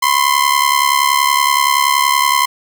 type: ring-modulated tone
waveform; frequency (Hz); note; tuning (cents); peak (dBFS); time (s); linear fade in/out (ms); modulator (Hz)
sawtooth; 1037; C6; -16; -4; 0.02-2.46; 10; 35.3
effects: none